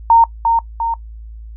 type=tone with echo; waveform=sine; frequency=920 Hz; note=A#5; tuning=23 cents flat; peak=-5 dBFS; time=0.1-0.24 s; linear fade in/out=2 ms; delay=350 ms; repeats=2; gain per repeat=-5 dB; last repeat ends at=0.94 s; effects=noise-tail reverb RT60 0.1 s tail -21 dB re dry + added 55 Hz sine -30 dBFS peak until 1.56 s